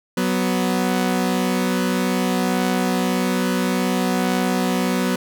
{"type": "tone pair together", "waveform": "sawtooth", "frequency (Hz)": [185.7, 247.4], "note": ["F#3", "B3"], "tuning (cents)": [7, 3], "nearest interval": "perfect fourth", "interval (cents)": 496, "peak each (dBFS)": -17, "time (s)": [0.17, 5.16], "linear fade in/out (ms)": 5, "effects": []}